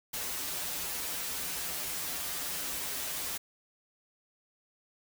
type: noise with comb filter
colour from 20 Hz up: white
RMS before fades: -36 dBFS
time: 0.13-3.38 s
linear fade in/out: 10 ms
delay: 8.9 ms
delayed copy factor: -1
effects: none